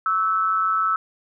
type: tone with amplitude modulation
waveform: sine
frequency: 1312 Hz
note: E6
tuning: 9 cents flat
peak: -15 dBFS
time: 0.06-0.96 s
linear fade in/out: 2 ms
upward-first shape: sine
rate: 186 Hz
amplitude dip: 65%
effects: none